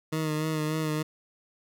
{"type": "tone with vibrato", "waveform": "20% pulse", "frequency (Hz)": 155.56, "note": "D#3", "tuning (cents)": 0, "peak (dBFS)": -22, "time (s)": [0.12, 1.03], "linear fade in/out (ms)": 10, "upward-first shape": "sine", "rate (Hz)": 3.4, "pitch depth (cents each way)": 31, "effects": []}